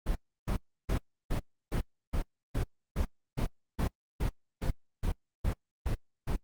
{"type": "noise bursts", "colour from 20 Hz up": "brown", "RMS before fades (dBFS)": -29, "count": 16, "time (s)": [0.06, 6.364], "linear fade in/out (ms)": 10, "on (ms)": 94, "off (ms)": 320, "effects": ["noise-tail reverb RT60 0.1 s tail -24 dB re dry", "Opus 32 kbps"]}